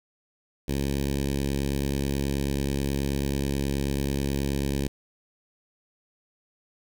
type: tone with notch filter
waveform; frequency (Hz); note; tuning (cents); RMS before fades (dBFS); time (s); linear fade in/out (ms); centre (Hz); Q
10% pulse; 69.3; C#2; 0; -27; 0.68-4.88; 5; 1200; 0.67
effects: none